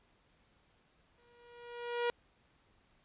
sawtooth tone with exponential growth, 478.4 Hz, A#4, 45 cents sharp, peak -25 dBFS, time 1.18-2.1 s, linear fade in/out 1 ms, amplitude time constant 200 ms, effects pink hiss -70 dBFS RMS until 3.04 s + resampled to 8000 Hz

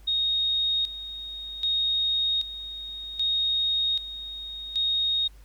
sine tone with tremolo, 3729 Hz, A#7, in tune, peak -22 dBFS, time 0.07-5.28 s, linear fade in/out 10 ms, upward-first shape square, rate 0.64 Hz, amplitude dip 75%, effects added 50 Hz sine -47 dBFS peak until 5.44 s + pink hiss -60 dBFS RMS until 5.44 s

